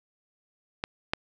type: clicks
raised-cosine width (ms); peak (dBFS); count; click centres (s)
0.3; -13 / -9; 2; 0.839 / 1.135
effects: none